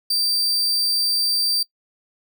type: tone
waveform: 40% pulse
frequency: 4674 Hz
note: D8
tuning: 9 cents flat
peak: -17 dBFS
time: 0.1-1.63 s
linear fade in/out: 5 ms
effects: noise-tail reverb RT60 0.1 s tail -23 dB re dry